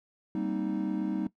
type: chord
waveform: triangle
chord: C minor seventh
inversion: second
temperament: equal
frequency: 196 / 233.1 / 261.6 / 311.1 Hz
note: G3 / Bb3 / C4 / Eb4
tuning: 0 / 0 / 0 / 0 cents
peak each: -31 / -34 / -35 / -30 dBFS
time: 0.35-1.27 s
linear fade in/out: 2 ms
effects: noise-tail reverb RT60 0.1 s tail -18 dB re dry